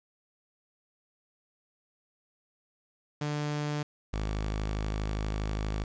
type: tone pair in turn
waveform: sawtooth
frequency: 148.2 / 52.4 Hz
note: D3 / G#1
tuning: +16 / +16 cents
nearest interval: octave + tritone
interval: 1800 cents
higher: first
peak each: -26 dBFS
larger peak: neither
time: 3.21-3.83 / 4.13-5.84 s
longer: second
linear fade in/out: 5 ms
effects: resampled to 16000 Hz + 9-bit

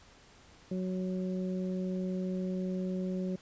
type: harmonic tone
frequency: 185 Hz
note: F#3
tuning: in tune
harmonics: 1 / 2 / 3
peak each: -32 / -39 / -43 dBFS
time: 0.71-3.36 s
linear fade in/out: 5 ms
effects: pink hiss -58 dBFS RMS until 3.41 s + resampled to 16000 Hz

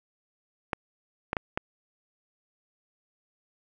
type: clicks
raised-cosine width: 0.5 ms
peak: -12 dBFS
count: 4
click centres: 0.732 / 1.331 / 1.368 / 1.575 s
effects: none

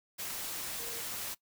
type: tone in noise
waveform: sine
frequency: 466.2 Hz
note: A#4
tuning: in tune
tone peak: -48 dBFS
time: 0.78-1.02 s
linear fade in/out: 20 ms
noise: white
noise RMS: -39 dBFS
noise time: 0.18-1.35 s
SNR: -12 dB
effects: noise-tail reverb RT60 0.1 s tail -20 dB re dry

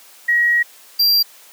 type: tone pair in turn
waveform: sine / square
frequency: 1902 / 4740 Hz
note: A#6 / D8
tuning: +34 / +15 cents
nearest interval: octave + major third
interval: 1581 cents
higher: second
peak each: -12 dBFS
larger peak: neither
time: 0.28-0.63 / 0.99-1.23 s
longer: first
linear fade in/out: 10 ms
effects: white hiss -45 dBFS RMS until 1.52 s + high-pass 400 Hz 12 dB/octave

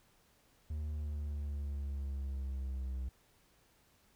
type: exponential sweep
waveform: triangle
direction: down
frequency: 76.5 to 63.9 Hz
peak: -34 dBFS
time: 0.7-3.09 s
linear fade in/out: 5 ms
effects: pink hiss -69 dBFS RMS until 4.15 s

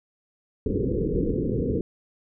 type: low-pass noise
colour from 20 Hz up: white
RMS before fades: -25 dBFS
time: 0.66-1.81 s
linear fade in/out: 2 ms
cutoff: 490 Hz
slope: 96 dB/octave
effects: none

